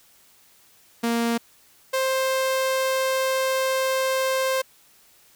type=tone pair in turn; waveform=sawtooth; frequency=233.1 / 526.2 Hz; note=A#3 / C5; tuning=0 / +10 cents; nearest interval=octave + major second; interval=1410 cents; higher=second; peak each=-17 dBFS; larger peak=neither; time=1.03-1.38 / 1.93-4.62 s; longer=second; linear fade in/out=10 ms; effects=white hiss -56 dBFS RMS until 5.35 s